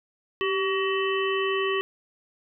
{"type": "harmonic tone with a mistuned harmonic", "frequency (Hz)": 377.7, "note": "F#4", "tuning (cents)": 36, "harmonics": [1, 3, 5, 7, 8], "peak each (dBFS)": [-25, -30, -32, -33, -34], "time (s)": [0.41, 1.81], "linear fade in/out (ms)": 0, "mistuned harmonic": 1, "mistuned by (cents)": 47, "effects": []}